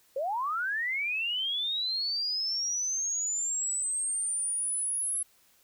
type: linear sweep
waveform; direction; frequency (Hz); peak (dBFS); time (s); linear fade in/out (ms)
sine; up; 508 to 10970; -28; 0.16-5.23; 5
effects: white hiss -64 dBFS RMS until 5.63 s